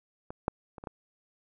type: clicks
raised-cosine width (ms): 1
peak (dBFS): -25 / -12 / -29 / -28 / -22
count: 5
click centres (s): 0.305 / 0.481 / 0.782 / 0.839 / 0.872
effects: none